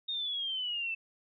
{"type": "exponential sweep", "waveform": "sine", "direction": "down", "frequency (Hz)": [3719, 2637], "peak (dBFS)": -32, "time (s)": [0.08, 0.95], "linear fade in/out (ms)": 10, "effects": []}